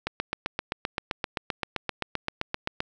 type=click train; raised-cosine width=0.3 ms; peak=-11 dBFS; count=22; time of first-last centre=0.07-2.804 s; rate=7.68 Hz; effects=none